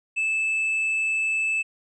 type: tone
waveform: triangle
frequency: 2624 Hz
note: E7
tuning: 9 cents flat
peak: -20 dBFS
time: 0.16-1.63 s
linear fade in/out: 20 ms
effects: resampled to 24000 Hz